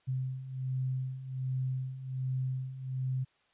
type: beating tone pair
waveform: sine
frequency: 129.1 / 130.4 Hz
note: C3 / C3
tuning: -23 / -5 cents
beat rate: 1.3 Hz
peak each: -38 / -33 dBFS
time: 0.07-3.25 s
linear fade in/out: 20 ms
effects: white hiss -70 dBFS RMS until 3.53 s + resampled to 8000 Hz